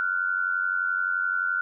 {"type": "tone pair together", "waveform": "sine", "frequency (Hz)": [1396.9, 1488.5], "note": ["F6", "F#6"], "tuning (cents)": [0, 10], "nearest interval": "minor second", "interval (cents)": 110, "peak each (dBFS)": -26, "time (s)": [0, 1.61], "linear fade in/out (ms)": 0, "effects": []}